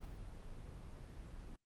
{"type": "noise with ADSR envelope", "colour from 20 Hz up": "brown", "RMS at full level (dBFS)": -44, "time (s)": [0, 1.56], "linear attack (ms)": 46, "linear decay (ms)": 7, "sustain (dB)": -6, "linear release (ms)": 4, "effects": ["Opus 24 kbps"]}